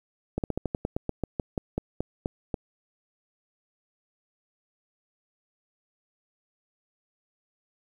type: slowing click train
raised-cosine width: 2 ms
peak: -14 dBFS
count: 16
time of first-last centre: 0.38-2.542 s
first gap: 58 ms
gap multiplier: 1.12
effects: 9-bit